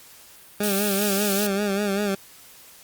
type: tone with vibrato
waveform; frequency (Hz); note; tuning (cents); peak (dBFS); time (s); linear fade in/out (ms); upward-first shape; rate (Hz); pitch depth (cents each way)
20% pulse; 201.5; G3; +48; -17; 0.6-2.15; 5; sine; 5.1; 66
type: high-pass noise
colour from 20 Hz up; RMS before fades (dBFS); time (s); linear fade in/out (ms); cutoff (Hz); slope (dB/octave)
white; -27; 0.63-1.47; 5; 2400; 96
effects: white hiss -48 dBFS RMS until 2.83 s + Opus 48 kbps